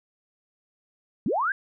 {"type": "linear sweep", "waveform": "sine", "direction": "up", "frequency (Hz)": [155.56, 1661.2], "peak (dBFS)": -22, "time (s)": [1.26, 1.52], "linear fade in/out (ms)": 2, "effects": []}